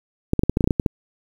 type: clicks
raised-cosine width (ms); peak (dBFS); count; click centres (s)
3; -4; 11; 0.334 / 0.393 / 0.435 / 0.496 / 0.571 / 0.608 / 0.642 / 0.675 / 0.708 / 0.798 / 0.862
effects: 7-bit